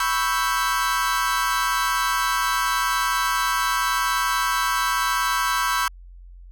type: chord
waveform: 40% pulse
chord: C# half-diminished seventh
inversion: third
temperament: equal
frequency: 987.8 / 1108.7 / 1318.5 / 1568 Hz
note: B5 / C#6 / E6 / G6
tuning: 0 / 0 / 0 / 0 cents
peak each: -25 dBFS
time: 0-5.88 s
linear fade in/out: 2 ms
effects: added 44 Hz sine -40 dBFS peak until 6.51 s